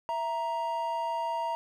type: tone pair together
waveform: triangle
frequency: 662 / 936.2 Hz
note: E5 / A#5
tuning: +7 / +7 cents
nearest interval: tritone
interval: 600 cents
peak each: -33 / -28 dBFS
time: 0.09-1.55 s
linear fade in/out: 0 ms
effects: none